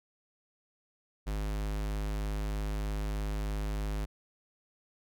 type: tone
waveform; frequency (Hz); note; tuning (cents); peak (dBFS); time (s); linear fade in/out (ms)
square; 51.6; G#1; -10; -32; 1.26-4.06; 20
effects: none